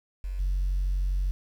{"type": "tone with level steps", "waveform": "sine", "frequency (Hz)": 46.25, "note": "F#1", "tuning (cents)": 0, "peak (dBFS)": [-29, -22], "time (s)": [0.24, 1.31], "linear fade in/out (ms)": 0, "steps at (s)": 0.39, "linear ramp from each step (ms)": 10, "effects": ["tanh soft clip ceiling -21 dBFS", "9-bit"]}